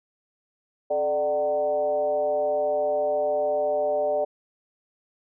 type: tone with frequency modulation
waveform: sine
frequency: 594 Hz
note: D5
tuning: 20 cents sharp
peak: -21 dBFS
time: 0.9-4.25 s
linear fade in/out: 10 ms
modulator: 161 Hz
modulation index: 0.81
effects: none